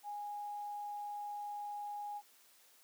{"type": "tone", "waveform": "sine", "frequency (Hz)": 825, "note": "G#5", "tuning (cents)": -12, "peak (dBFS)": -40, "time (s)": [0.03, 2.22], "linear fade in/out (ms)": 50, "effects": ["white hiss -65 dBFS RMS until 2.83 s", "high-pass 300 Hz 12 dB/octave"]}